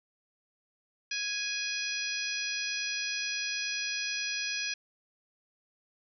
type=harmonic tone; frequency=830.6 Hz; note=G#5; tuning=in tune; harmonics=2 / 3 / 4 / 5 / 6 / 7; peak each=-39 / -35 / -41 / -41 / -38 / -40 dBFS; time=1.11-4.74 s; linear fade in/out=5 ms; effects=none